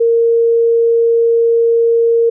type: tone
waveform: sine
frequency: 462.9 Hz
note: A#4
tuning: 12 cents flat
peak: -8 dBFS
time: 0-2.3 s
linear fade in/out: 10 ms
effects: none